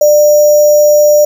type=tone with sample-and-hold; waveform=sine; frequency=595 Hz; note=D5; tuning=22 cents sharp; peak=-3 dBFS; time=0.01-1.25 s; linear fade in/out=5 ms; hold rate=6300 Hz; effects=none